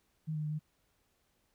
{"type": "tone with pitch steps", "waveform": "sine", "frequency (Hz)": [156.7, 152.7, 151.4, 153.2], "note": ["D#3", "D#3", "D#3", "D#3"], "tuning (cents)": [13, -32, -47, -27], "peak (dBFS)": -33, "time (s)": [0.27, 0.594], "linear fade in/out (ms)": 20, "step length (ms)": 81, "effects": ["pink hiss -75 dBFS RMS until 1.54 s"]}